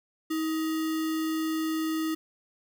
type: tone with sample-and-hold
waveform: sine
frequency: 318.3 Hz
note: D#4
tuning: 39 cents sharp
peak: -26 dBFS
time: 0.3-2.15 s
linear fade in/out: 10 ms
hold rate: 1575 Hz
effects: none